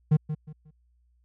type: tone with echo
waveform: triangle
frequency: 153 Hz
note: D#3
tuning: 29 cents flat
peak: -14 dBFS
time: 0.11-0.17 s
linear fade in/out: 10 ms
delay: 180 ms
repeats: 3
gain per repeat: -11 dB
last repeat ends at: 0.71 s
effects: added 60 Hz sine -62 dBFS peak until 1.24 s